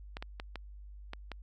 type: clicks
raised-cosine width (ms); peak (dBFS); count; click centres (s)
0.3; -24; 6; 0.169 / 0.225 / 0.399 / 0.557 / 1.134 / 1.317
effects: added 50 Hz sine -46 dBFS peak until 1.42 s